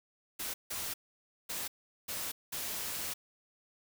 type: noise bursts at uneven times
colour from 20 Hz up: white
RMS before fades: -38 dBFS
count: 5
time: 0.39-0.54 / 0.7-0.94 / 1.49-1.68 / 2.08-2.32 / 2.52-3.14 s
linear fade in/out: 10 ms
effects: none